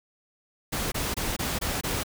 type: noise bursts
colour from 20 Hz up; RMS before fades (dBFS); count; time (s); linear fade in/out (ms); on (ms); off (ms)
pink; -29; 6; 0.72-2.035; 10; 200; 23
effects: none